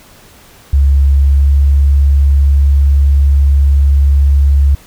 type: tone with pitch glide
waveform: sine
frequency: 69.3 to 69.94 Hz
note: C#2 to C#2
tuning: 0 to +16 cents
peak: -5 dBFS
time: 0.73-4.75 s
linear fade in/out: 5 ms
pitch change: +16 cents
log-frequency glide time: 1.3-1.49 s
effects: pink hiss -41 dBFS RMS until 4.86 s